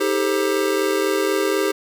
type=chord; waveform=square; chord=A half-diminished seventh; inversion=second; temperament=just; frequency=316.8 / 396 / 440 / 528 Hz; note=Eb4 / G4 / A4 / C5; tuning=+31 / +18 / 0 / +16 cents; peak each=-26 / -21 / -27 / -27 dBFS; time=0-1.72 s; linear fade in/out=10 ms; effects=none